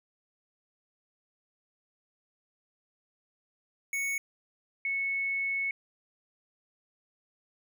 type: tone pair in turn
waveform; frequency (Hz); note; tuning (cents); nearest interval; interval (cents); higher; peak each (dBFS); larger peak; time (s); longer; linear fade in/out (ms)
square / sine; 2217 / 2204; C#7 / C#7; 0 / -11; unison; 11; first; -30 / -28; second; 3.93-4.18 / 4.85-5.71; second; 2
effects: none